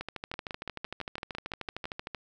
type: two click trains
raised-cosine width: 0.3 ms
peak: -20 / -20 dBFS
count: 10 / 29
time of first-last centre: 0.34-1.855 / 0.01-2.147 s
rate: 5.94 / 13.1 Hz
effects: none